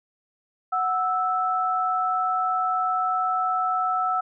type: tone pair together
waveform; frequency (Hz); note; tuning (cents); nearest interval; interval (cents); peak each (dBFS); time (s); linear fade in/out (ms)
sine; 739 / 1315.9; F#5 / E6; -2 / -3; minor seventh; 999; -25 / -23; 0.72-4.21; 10
effects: none